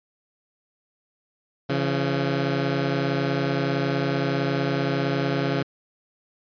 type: tone pair together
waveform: 15% pulse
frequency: 138.59 / 169.38 Hz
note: C#3 / E3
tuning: 0 / +47 cents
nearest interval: minor third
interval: 347 cents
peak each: -17 / -21 dBFS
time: 1.69-5.63 s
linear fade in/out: 10 ms
effects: resampled to 11025 Hz